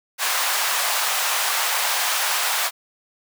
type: high-pass noise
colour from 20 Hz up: pink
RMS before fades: -22 dBFS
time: 0.18-2.71 s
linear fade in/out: 50 ms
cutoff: 750 Hz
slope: 24 dB/octave
effects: none